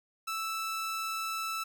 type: tone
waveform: sawtooth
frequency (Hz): 1318.5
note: E6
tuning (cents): 0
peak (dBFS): -29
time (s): 0.27-1.64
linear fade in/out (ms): 10
effects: none